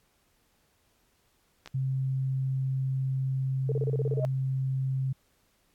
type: clicks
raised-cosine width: 0.2 ms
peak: -26 dBFS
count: 2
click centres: 1.66 / 1.675 s
type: tone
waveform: sine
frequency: 132.7 Hz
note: C3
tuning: 25 cents sharp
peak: -26 dBFS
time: 1.74-5.13 s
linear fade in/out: 10 ms
type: tone bursts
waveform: sine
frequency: 443.9 Hz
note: A4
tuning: 15 cents sharp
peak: -28 dBFS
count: 9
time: 3.69-4.199 s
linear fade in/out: 2 ms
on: 29 ms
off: 31 ms
type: tone with exponential growth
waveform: sine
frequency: 626 Hz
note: D#5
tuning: 10 cents sharp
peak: -24 dBFS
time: 4.09-4.25 s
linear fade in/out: 0 ms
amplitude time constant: 33 ms
effects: pink hiss -69 dBFS RMS until 5.74 s + AAC 64 kbps